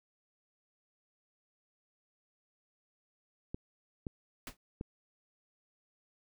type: clicks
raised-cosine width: 3 ms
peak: -25 dBFS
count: 3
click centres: 3.545 / 4.068 / 4.811 s
type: noise with exponential decay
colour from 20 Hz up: pink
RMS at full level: -38 dBFS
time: 4.47-4.57 s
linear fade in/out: 2 ms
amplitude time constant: 20 ms
effects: none